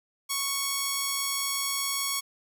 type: tone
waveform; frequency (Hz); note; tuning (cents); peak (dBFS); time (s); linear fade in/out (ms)
5% pulse; 1108.7; C#6; 0; -15; 0.29-2.21; 20
effects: none